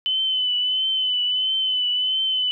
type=tone with vibrato; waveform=sine; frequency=3026 Hz; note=F#7; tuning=38 cents sharp; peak=-19 dBFS; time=0.06-2.51 s; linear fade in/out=0 ms; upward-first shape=triangle; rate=1.5 Hz; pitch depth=42 cents each way; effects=none